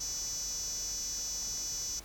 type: tone with high-pass filter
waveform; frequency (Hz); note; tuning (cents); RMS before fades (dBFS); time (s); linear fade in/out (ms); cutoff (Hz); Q
5% pulse; 493.9; B4; 0; -37; 0-2; 10; 5900; 9.2
effects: added 50 Hz sine -52 dBFS peak until 2.04 s + pink hiss -52 dBFS RMS until 2.04 s